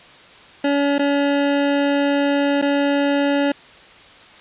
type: tone with dropouts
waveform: 25% pulse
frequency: 283.6 Hz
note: C#4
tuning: 40 cents sharp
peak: -12 dBFS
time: 0.64-3.52 s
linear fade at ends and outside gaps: 5 ms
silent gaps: 0.983-0.992 / 2.616-2.623 s
effects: white hiss -44 dBFS RMS until 4.4 s + resampled to 8000 Hz